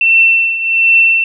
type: tone with tremolo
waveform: sine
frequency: 2691 Hz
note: E7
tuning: 35 cents sharp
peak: -4 dBFS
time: 0.01-1.24 s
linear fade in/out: 2 ms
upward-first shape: triangle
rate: 1.3 Hz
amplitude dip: 75%
effects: none